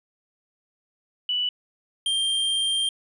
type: tone pair in turn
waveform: sine / square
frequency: 2963 / 3179 Hz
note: F#7 / G7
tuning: +2 / +24 cents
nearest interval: minor second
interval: 122 cents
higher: second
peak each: -22 dBFS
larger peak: neither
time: 1.29-1.49 / 2.06-2.89 s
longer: second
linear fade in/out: 2 ms
effects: resampled to 24000 Hz

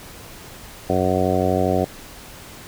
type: harmonic tone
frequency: 92.5 Hz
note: F#2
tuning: in tune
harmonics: 1 / 2 / 3 / 4 / 5 / 6 / 7 / 8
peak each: -25 / -25 / -25 / -25 / -25 / -25 / -25 / -25 dBFS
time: 0.89-1.85 s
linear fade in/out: 10 ms
effects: pink hiss -40 dBFS RMS until 2.67 s

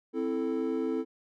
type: chord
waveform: triangle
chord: A minor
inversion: first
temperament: equal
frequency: 261.6 / 329.6 / 440 Hz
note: C4 / E4 / A4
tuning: 0 / 0 / 0 cents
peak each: -30 dBFS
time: 0.13-1.05 s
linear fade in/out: 50 ms
effects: tanh soft clip ceiling -17 dBFS

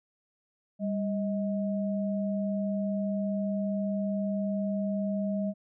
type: tone pair together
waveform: sine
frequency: 198.8 / 631.2 Hz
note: G3 / D#5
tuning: +25 / +25 cents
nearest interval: octave + minor sixth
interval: 2000 cents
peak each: -28 / -34 dBFS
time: 0.79-5.54 s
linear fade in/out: 50 ms
effects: none

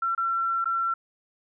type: tone with dropouts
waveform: sine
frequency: 1354 Hz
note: E6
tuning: 46 cents sharp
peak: -23 dBFS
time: 0.02-0.94 s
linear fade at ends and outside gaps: 5 ms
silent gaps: 0.15-0.177 / 0.644-0.656 s
effects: none

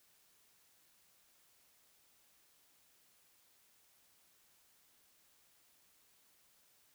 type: silence
effects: white hiss -70 dBFS RMS until 6.94 s

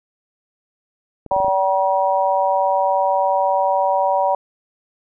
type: clicks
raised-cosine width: 2 ms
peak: -20 dBFS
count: 6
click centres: 1.263 / 1.318 / 1.364 / 1.402 / 1.446 / 1.482 s
type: harmonic tone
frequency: 191.4 Hz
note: G3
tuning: 41 cents flat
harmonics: 3 / 4 / 5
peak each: -19 / -19 / -19 dBFS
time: 1.31-4.35 s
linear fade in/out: 2 ms
effects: none

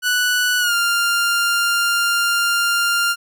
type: tone with pitch glide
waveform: sawtooth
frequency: 1480 to 1396.9 Hz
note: F#6 to F6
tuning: 0 to 0 cents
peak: -12 dBFS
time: 0.02-3.16 s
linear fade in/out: 50 ms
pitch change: -100 cents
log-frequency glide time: 0.59-0.74 s
effects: none

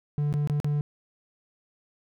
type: tone with dropouts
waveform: triangle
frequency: 146.83 Hz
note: D3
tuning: in tune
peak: -21 dBFS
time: 0.18-0.81 s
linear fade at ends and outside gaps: 0 ms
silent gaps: 0.327-0.339 / 0.474-0.498 / 0.601-0.645 s
effects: none

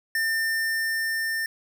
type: tone with level ramp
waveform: square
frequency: 1800 Hz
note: A6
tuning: 39 cents sharp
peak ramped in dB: -23 to -26 dBFS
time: 0.15-1.46 s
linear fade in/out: 2 ms
effects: none

